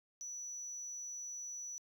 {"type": "tone", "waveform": "sine", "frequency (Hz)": 5920, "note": "F#8", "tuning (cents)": 0, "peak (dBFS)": -40, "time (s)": [0.21, 1.78], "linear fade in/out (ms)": 0, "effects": ["tanh soft clip ceiling -41 dBFS"]}